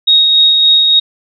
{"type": "tone with tremolo", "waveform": "sine", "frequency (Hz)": 3756, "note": "A#7", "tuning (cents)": 12, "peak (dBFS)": -4, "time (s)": [0.07, 1], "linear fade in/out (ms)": 10, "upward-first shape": "sine", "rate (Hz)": 3.5, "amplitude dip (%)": 30, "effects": []}